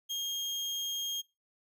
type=tone; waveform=35% pulse; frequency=3234 Hz; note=G#7; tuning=47 cents flat; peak=-31 dBFS; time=0.09-1.22 s; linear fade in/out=20 ms; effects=noise-tail reverb RT60 0.2 s tail -19 dB re dry